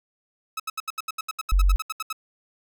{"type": "tone bursts", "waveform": "sawtooth", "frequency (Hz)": 1290, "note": "E6", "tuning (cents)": -38, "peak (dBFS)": -23, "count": 16, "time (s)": [0.57, 2.128], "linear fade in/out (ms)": 5, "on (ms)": 28, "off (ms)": 74}
{"type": "tone", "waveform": "sine", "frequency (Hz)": 46.25, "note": "F#1", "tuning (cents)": 0, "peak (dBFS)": -15, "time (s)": [1.52, 1.76], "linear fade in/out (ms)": 0}
{"effects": []}